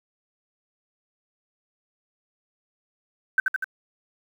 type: tone with echo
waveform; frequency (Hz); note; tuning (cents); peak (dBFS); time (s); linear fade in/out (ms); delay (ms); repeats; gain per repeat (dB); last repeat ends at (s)
sine; 1539; G6; -32; -15; 3.38-3.4; 2; 81; 3; -3; 3.643
effects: 8-bit